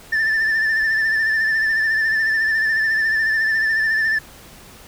sine tone with vibrato, 1771 Hz, A6, 11 cents sharp, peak -13 dBFS, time 0.12-4.19 s, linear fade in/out 10 ms, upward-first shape sine, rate 14 Hz, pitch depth 39 cents each way, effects tanh soft clip ceiling -15 dBFS + pink hiss -43 dBFS RMS until 4.87 s

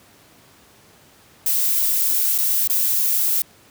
violet noise with dropouts, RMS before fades -19 dBFS, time 1.46-3.42 s, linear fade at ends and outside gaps 2 ms, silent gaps 2.38-2.385 / 2.675-2.698 s, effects pink hiss -51 dBFS RMS until 3.7 s + high-pass 80 Hz 12 dB/octave

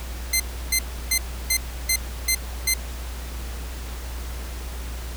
10% pulse tone bursts, 2073 Hz, C7, 17 cents flat, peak -9 dBFS, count 7, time 0.33-2.74 s, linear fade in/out 5 ms, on 70 ms, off 320 ms, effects added 60 Hz sine -30 dBFS peak until 5.16 s + pink hiss -39 dBFS RMS until 5.16 s

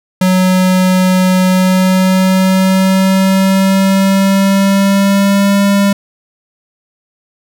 square tone with pitch glide, 185 to 199.43 Hz, F#3 to G3, 0 to +30 cents, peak -8 dBFS, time 0.21-5.93 s, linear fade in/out 5 ms, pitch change +130 cents, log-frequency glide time 1.48-5.62 s, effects none

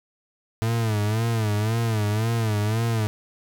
40% pulse tone with vibrato, 109.9 Hz, A2, 2 cents flat, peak -20 dBFS, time 0.62-3.07 s, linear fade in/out 0 ms, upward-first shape sine, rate 1.9 Hz, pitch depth 100 cents each way, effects none

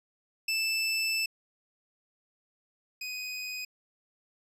25% pulse tone pair in turn, 2641 / 2501 Hz, E7 / D#7, +3 / +8 cents, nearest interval minor second, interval 95 cents, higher first, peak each -23 / -31 dBFS, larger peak first, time 0.48-1.26 / 3.01-3.65 s, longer first, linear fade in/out 5 ms, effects resampled to 32000 Hz

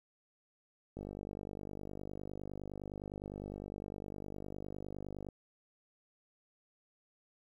click train, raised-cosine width 2 ms, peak -30 dBFS, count 216, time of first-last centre 0.97-5.287 s, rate 49.8 Hz, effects 11-bit

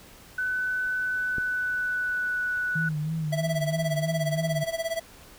sine tone with pitch glide, 1504 to 1479.9 Hz, F#6 to F#6, +28 to 0 cents, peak -25 dBFS, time 0.38-2.89 s, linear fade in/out 5 ms, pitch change -28 cents, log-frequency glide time 0.98-2.42 s
click, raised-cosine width 3 ms, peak -21 dBFS, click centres 1.383 s
sine tone with vibrato, 156.3 Hz, D#3, 8 cents sharp, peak -26 dBFS, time 2.75-4.64 s, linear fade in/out 10 ms, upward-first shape sine, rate 3.1 Hz, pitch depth 66 cents each way
square tone with tremolo, 659.3 Hz, E5, in tune, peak -25 dBFS, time 3.32-5 s, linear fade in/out 10 ms, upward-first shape sine, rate 17 Hz, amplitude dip 85%
effects pink hiss -50 dBFS RMS until 5.38 s

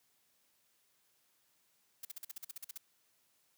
blue noise bursts, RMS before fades -44 dBFS, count 12, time 2.03-2.777 s, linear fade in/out 5 ms, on 21 ms, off 45 ms, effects white hiss -74 dBFS RMS until 3.57 s + high-pass 80 Hz 12 dB/octave

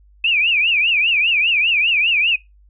sine tone with vibrato, 2575 Hz, E7, 41 cents flat, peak -13 dBFS, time 0.24-2.36 s, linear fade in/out 5 ms, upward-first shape triangle, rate 5 Hz, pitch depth 220 cents each way, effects noise-tail reverb RT60 0.2 s tail -22 dB re dry + added 50 Hz sine -47 dBFS peak until 2.69 s

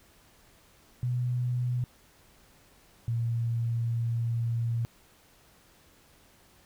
sine tone pair in turn, 123.47 / 116.54 Hz, B2 / A#2, 0 / 0 cents, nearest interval minor second, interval 100 cents, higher first, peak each -26 dBFS, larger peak neither, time 1.03-1.84 / 3.08-4.85 s, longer second, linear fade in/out 0 ms, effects pink hiss -60 dBFS RMS until 6.65 s

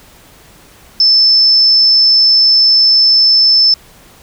sine tone, 5274 Hz, E8, in tune, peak -5 dBFS, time 1-3.74 s, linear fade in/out 2 ms, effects pink hiss -42 dBFS RMS until 4.22 s

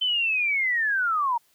sine linear sweep, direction down, 3082 to 909 Hz, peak -21 dBFS, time 0.01-1.38 s, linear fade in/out 10 ms, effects white hiss -64 dBFS RMS until 1.54 s

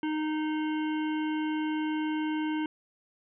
harmonic tone, 309 Hz, D#4, 12 cents flat, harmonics 1 / 3 / 5 / 7 / 9 / 10, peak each -28 / -38 / -42 / -45 / -47 / -48 dBFS, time 0.03-2.66 s, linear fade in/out 2 ms, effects none

